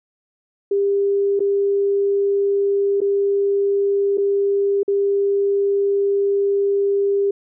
sine tone with dropouts, 399.4 Hz, G4, 32 cents sharp, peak -15 dBFS, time 0.71-7.31 s, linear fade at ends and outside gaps 5 ms, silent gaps 1.394-1.403 / 3.005-3.015 / 4.174-4.18 / 4.832-4.879 s, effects none

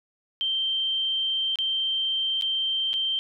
sine tone with dropouts, 3136 Hz, G7, in tune, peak -23 dBFS, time 0.41-3.19 s, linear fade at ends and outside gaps 0 ms, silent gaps 1.557-1.587 / 2.412-2.422 / 2.932-2.939 s, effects none

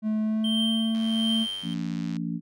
triangle tone with pitch glide, 215.9 to 223.4 Hz, A3 to A3, -33 to +27 cents, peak -21 dBFS, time 0.02-1.47 s, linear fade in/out 50 ms, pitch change +60 cents, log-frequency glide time 0.22-0.7 s
triangle tone with tremolo, 3141 Hz, G7, 3 cents sharp, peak -23 dBFS, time 0.44-1.74 s, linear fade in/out 5 ms, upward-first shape triangle, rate 1.4 Hz, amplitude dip 85%
click train, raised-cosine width 0.2 ms, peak -27 dBFS, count 118, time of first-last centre 0.95-2.167 s, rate 96.1 Hz
harmonic tone, 56.9 Hz, A#1, 41 cents flat, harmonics 3 / 4 / 5, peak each -30 / -32 / -34 dBFS, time 1.62-2.41 s, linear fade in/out 50 ms
effects none

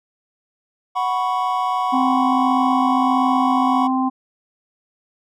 triangle chord, F# suspended fourth, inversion none, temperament just, 740 / 986.7 / 1110 Hz, F#5 / B5 / C#6, 0 / -2 / +2 cents, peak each -20 / -21 / -21 dBFS, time 0.95-3.88 s, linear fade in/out 20 ms
harmonic tone, 260.5 Hz, C4, 7 cents flat, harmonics 1 / 3 / 4, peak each -18 / -23 / -24 dBFS, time 1.92-4.1 s, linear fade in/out 20 ms
effects none

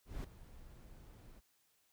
brown noise with ADSR envelope, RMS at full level -40 dBFS, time 0.05-1.41 s, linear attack 190 ms, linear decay 7 ms, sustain -16 dB, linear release 29 ms, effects white hiss -75 dBFS RMS until 1.92 s

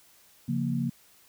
sine chord, Bb minor, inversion first, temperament equal, 138.59 / 174.61 / 233.1 Hz, Db3 / F3 / Bb3, 0 / 0 / 0 cents, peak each -30 / -32 / -29 dBFS, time 0.48-0.9 s, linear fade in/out 10 ms, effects white hiss -59 dBFS RMS until 1.28 s

